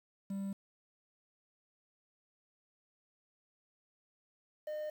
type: tone pair in turn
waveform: triangle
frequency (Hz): 196.7 / 608.5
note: G3 / D#5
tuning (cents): +6 / -39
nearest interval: octave + minor sixth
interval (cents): 1955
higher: second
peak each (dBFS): -34 / -35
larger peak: first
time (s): 0.3-0.53 / 4.67-4.9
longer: neither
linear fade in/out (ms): 5
effects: 10-bit